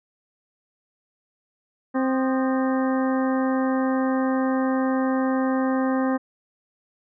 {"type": "harmonic tone with a mistuned harmonic", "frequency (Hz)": 262.2, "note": "C4", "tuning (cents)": 4, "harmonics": [1, 2, 3, 4, 5, 6, 7], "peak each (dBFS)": [-21, -27, -31, -33, -35, -37, -38], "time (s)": [1.94, 6.18], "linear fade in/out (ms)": 20, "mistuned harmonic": 5, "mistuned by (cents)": -110, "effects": []}